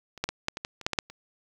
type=clicks; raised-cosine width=0.2 ms; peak=-27 / -10 / -13 / -9 / -17 / -15 / -25 / -7 / -11 / -6 / -28 dBFS; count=11; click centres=0.177 / 0.24 / 0.29 / 0.484 / 0.571 / 0.649 / 0.813 / 0.865 / 0.933 / 0.988 / 1.1 s; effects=8-bit